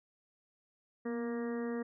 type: harmonic tone with a mistuned harmonic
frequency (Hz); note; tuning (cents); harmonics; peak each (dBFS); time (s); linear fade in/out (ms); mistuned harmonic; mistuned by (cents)
234.4; A#3; +10; 1 / 2 / 3 / 4 / 5 / 6 / 7 / 8; -36 / -38 / -51 / -54 / -51 / -56 / -54 / -51; 1.05-1.83; 10; 1; +34
effects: none